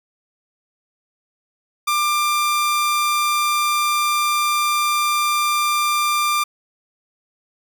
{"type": "tone", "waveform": "sawtooth", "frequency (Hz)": 1190, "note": "D6", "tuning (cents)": 22, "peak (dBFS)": -13, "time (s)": [1.87, 6.44], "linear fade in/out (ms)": 10, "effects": []}